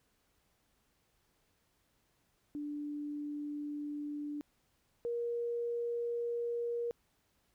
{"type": "tone pair in turn", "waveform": "sine", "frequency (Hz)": [293.7, 472.9], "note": ["D4", "A#4"], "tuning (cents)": [0, 25], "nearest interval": "minor sixth", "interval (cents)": 825, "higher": "second", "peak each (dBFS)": [-37, -33], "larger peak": "second", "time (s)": [[2.55, 4.41], [5.05, 6.91]], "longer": "neither", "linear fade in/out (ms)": 0, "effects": ["pink hiss -75 dBFS RMS until 7.54 s"]}